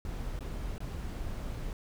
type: noise with dropouts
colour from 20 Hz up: brown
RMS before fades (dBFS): -37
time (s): 0.05-1.73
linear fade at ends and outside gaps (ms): 1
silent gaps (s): 0.391-0.407 / 0.781-0.804
effects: none